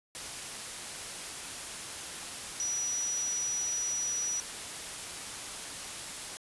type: tone in noise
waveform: sine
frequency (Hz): 5860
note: F#8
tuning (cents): -18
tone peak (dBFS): -30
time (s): 2.6-4.4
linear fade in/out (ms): 0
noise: white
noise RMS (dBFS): -40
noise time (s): 0.15-6.37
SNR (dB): +7
effects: resampled to 24000 Hz